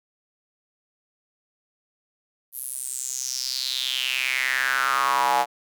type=tone with high-pass filter sweep; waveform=square; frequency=64.9 Hz; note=C2; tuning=13 cents flat; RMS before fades=-25 dBFS; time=2.52-5.46 s; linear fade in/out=50 ms; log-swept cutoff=12000 to 770 Hz; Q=5.5; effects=none